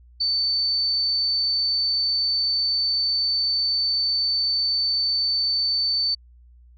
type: tone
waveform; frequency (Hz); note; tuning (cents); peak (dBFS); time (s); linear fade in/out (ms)
sine; 4534; C#8; +38; -19; 0.2-6.15; 10
effects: added 60 Hz sine -47 dBFS peak until 6.77 s + MP3 32 kbps